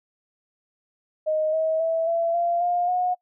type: tone with pitch steps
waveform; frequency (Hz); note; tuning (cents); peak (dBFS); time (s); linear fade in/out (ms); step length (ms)
sine; 622 / 638 / 654.4 / 671.3 / 688.6 / 706.3 / 724.5; D#5 / D#5 / E5 / E5 / F5 / F5 / F#5; -1 / +43 / -13 / +31 / -25 / +19 / -37; -20; 1.26-3.15; 20; 270
effects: noise-tail reverb RT60 0.1 s tail -24 dB re dry